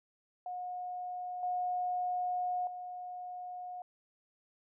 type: tone with level steps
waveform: sine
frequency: 723 Hz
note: F#5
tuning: 40 cents flat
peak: -37 / -31 / -40 dBFS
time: 0.46-3.82 s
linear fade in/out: 2 ms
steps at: 1.43 / 2.67 s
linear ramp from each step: 2 ms
effects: none